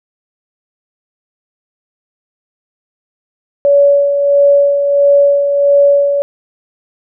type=tone with tremolo; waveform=sine; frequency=567 Hz; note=C#5; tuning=39 cents sharp; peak=-4 dBFS; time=3.65-6.22 s; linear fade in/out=0 ms; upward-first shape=sine; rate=1.5 Hz; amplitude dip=50%; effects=none